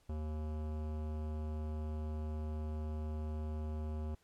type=tone with hard clipping; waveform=sine; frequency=77 Hz; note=D#2; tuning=17 cents flat; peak=-39 dBFS; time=0.09-4.15 s; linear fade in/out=5 ms; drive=18 dB; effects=pink hiss -72 dBFS RMS until 4.23 s + low-pass 12000 Hz 12 dB/octave